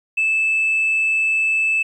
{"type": "tone", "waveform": "sine", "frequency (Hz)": 2625, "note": "E7", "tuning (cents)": -8, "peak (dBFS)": -14, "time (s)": [0.17, 1.83], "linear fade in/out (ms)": 10, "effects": ["tanh soft clip ceiling -12 dBFS", "9-bit"]}